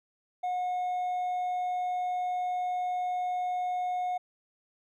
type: tone with hard clipping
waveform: sine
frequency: 725 Hz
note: F#5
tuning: 35 cents flat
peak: -29 dBFS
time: 0.43-4.18 s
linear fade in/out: 10 ms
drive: 2 dB
effects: none